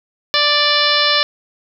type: harmonic tone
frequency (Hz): 587.3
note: D5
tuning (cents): 0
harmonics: 1 / 2 / 3 / 4 / 5 / 6 / 7 / 8 / 9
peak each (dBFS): -22 / -20 / -20 / -23 / -21 / -19 / -19 / -24 / -21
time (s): 0.34-1.23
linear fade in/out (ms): 0
effects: none